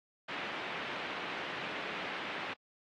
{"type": "low-pass noise", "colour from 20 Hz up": "white", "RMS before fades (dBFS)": -40, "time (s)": [0.28, 2.54], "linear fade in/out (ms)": 10, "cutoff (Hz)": 2800, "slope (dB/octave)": 24, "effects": ["high-pass 200 Hz 12 dB/octave", "AAC 48 kbps"]}